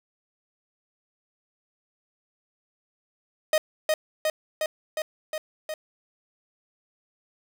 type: tone with echo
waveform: 45% pulse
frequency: 622 Hz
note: D#5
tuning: 1 cent flat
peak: -18 dBFS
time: 3.53-3.58 s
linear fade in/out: 2 ms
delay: 360 ms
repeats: 6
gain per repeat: -2 dB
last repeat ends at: 5.74 s
effects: 9-bit